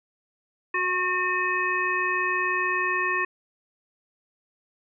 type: harmonic tone with a mistuned harmonic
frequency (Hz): 363.3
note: F#4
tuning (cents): -32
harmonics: 1 / 3 / 5 / 7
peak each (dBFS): -32 / -27 / -26 / -29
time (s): 0.74-3.25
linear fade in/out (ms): 5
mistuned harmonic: 1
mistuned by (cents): +15
effects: none